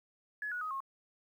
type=tone with pitch steps; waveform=sine; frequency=1697 / 1460.4 / 1256.7 / 1081.5 Hz; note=G#6 / F#6 / D#6 / C#6; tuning=+37 / -23 / +17 / -43 cents; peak=-35 dBFS; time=0.42-0.804 s; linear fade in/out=2 ms; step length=96 ms; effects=11-bit